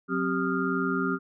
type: tone cluster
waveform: sine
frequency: 183.5 / 265.2 / 389.9 / 1233 / 1397 Hz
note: F#3 / C4 / G4 / D#6 / F6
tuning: -14 / +23 / -9 / -16 / 0 cents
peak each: -31 / -29 / -31 / -33 / -31 dBFS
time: 0.08-1.19 s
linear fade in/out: 50 ms
effects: none